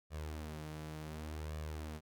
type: tone with flanger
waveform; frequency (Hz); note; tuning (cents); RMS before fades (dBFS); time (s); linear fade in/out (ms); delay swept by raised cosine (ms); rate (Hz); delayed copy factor
sawtooth; 77.1; D#2; -15; -44; 0.1-2.01; 50; 1.7 to 7; 0.68; +0.55
effects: none